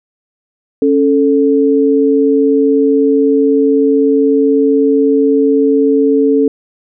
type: tone pair together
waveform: sine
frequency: 276.1 / 440 Hz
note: C#4 / A4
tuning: -7 / 0 cents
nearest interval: minor sixth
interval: 807 cents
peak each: -10 dBFS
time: 0.82-6.48 s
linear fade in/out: 2 ms
effects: none